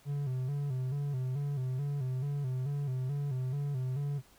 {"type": "tone with vibrato", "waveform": "triangle", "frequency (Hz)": 135.7, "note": "C#3", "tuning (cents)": -36, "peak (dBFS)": -29, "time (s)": [0.05, 4.22], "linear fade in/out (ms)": 50, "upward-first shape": "square", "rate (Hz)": 2.3, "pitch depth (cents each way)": 94, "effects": ["pink hiss -62 dBFS RMS until 4.38 s"]}